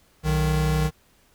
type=tone pair together; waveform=square; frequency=62.2 / 154.67 Hz; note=B1 / D#3; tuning=+13 / -10 cents; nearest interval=octave + major third; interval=1577 cents; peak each=-25 / -22 dBFS; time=0.23-0.91 s; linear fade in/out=50 ms; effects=pink hiss -60 dBFS RMS until 1.34 s